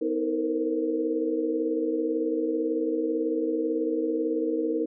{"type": "tone cluster", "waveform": "sine", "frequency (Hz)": [252.5, 317.8, 448.1, 466.2, 519], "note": ["B3", "D#4", "A4", "A#4", "C5"], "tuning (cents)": [39, 37, 32, 0, -14], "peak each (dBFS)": [-36, -27, -35, -28, -36], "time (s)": [0.01, 4.86], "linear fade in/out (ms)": 10, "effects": []}